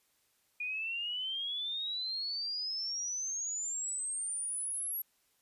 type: exponential sweep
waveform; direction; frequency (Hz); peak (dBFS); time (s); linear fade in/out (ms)
sine; up; 2435 to 11630; -34; 0.6-5.02; 5
effects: white hiss -73 dBFS RMS until 5.41 s + resampled to 32000 Hz